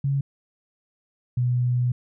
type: tone pair in turn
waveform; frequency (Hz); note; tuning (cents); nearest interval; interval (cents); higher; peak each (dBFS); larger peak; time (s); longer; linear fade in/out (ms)
sine; 138.59 / 123.47; C#3 / B2; 0 / 0; major second; 200; first; -20 / -19; second; 0.04-0.21 / 1.37-1.92; second; 5
effects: none